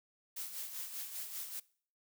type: noise with tremolo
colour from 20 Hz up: blue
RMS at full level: -41 dBFS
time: 0.36-1.6 s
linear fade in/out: 10 ms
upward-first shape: sine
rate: 5.1 Hz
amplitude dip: 55%
effects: noise-tail reverb RT60 0.5 s tail -22 dB re dry